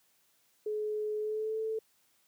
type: tone with pitch glide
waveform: sine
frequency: 425.3 to 440.8 Hz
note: G#4 to A4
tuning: +41 to +3 cents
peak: -31 dBFS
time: 0.66-1.79 s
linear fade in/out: 5 ms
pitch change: +62 cents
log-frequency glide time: 1.19-1.59 s
effects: white hiss -70 dBFS RMS until 2.27 s + high-pass 100 Hz 12 dB/octave